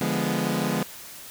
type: chord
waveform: sawtooth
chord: D diminished seventh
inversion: none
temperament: equal with one note detuned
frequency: 146.83 / 173.01 / 207.7 / 246.9 Hz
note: D3 / F3 / Ab3 / Cb4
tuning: 0 / -16 / 0 / 0 cents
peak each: -27 / -25 / -24 / -25 dBFS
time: 0.01-0.83 s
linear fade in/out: 2 ms
effects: white hiss -42 dBFS RMS until 1.3 s